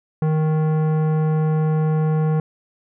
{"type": "tone with tanh clipping", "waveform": "sine", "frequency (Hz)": 155.9, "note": "D#3", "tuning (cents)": 4, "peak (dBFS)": -18, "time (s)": [0.22, 2.4], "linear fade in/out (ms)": 2, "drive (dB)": 15, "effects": []}